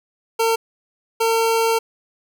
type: tone bursts at uneven times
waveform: 25% pulse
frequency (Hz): 453.8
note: A#4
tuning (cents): -47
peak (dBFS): -12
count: 2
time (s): 0.39-0.56 / 1.2-1.79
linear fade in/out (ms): 10
effects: none